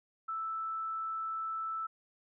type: tone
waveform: sine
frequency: 1318.5 Hz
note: E6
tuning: in tune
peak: -34 dBFS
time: 0.28-1.87 s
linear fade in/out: 10 ms
effects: none